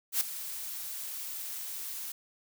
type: noise with ADSR envelope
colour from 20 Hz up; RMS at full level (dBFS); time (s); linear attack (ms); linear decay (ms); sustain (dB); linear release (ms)
blue; -25; 0.12-2.12; 88; 6; -14; 4
effects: none